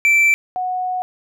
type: tone pair in turn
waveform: triangle / sine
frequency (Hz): 2334 / 735.2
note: D7 / F#5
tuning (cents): -11 / -11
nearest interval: octave + minor sixth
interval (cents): 2000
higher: first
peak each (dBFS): -9 / -19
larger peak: first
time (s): 0.05-0.34 / 0.56-1.02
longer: second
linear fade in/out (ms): 0
effects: none